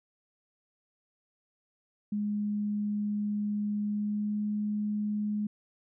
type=tone with pitch glide; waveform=sine; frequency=207.7 to 209.4 Hz; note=G#3 to G#3; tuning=0 to +15 cents; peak=-28 dBFS; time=2.12-5.47 s; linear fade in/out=5 ms; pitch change=+15 cents; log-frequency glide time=3.84-4.4 s; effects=none